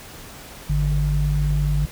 sine tone pair together, 51.91 / 146.83 Hz, G#1 / D3, 0 / 0 cents, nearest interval octave + tritone, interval 1800 cents, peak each -20 dBFS, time 0.69-1.86 s, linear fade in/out 10 ms, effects pink hiss -40 dBFS RMS until 1.91 s

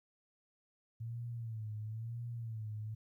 sine tone with vibrato, 112.7 Hz, A2, 42 cents sharp, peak -39 dBFS, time 1-2.95 s, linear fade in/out 10 ms, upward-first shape sine, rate 1 Hz, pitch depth 92 cents each way, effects 13-bit

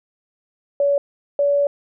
sine tone pair in turn, 567 / 570.6 Hz, C#5 / C#5, +39 / +50 cents, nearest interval unison, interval 11 cents, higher second, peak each -14 dBFS, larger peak neither, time 0.8-0.98 / 1.39-1.67 s, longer second, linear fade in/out 2 ms, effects none

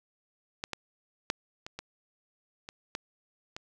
clicks, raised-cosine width 0.2 ms, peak -16 / -16 / -10 / -23 / -21 / -24 / -16 / -22 dBFS, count 8, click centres 0.639 / 0.733 / 1.301 / 1.665 / 1.79 / 2.689 / 2.951 / 3.565 s, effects none

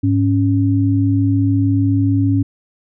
sine tone pair together, 103.83 / 277.2 Hz, G#2 / C#4, 0 / 0 cents, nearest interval octave + perfect fourth, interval 1700 cents, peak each -14 / -15 dBFS, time 0.03-2.43 s, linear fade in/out 10 ms, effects none

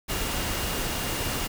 sine tone in noise, 2826 Hz, F7, 20 cents sharp, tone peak -40 dBFS, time 0.08-1.48 s, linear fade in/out 20 ms, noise pink, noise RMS -29 dBFS, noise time 0.08-1.48 s, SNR -14 dB, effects none

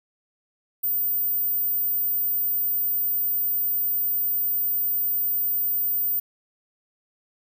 sine tone, 14690 Hz, A#9, 27 cents flat, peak -21 dBFS, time 0.83-6.2 s, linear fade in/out 10 ms, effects none

